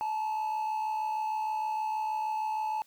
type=tone pair together; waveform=triangle; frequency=865.9 / 932.3 Hz; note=A5 / A#5; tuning=-28 / 0 cents; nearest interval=minor second; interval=128 cents; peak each=-27 / -37 dBFS; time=0.01-2.82 s; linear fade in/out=0 ms; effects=tanh soft clip ceiling -22 dBFS + white hiss -64 dBFS RMS until 2.86 s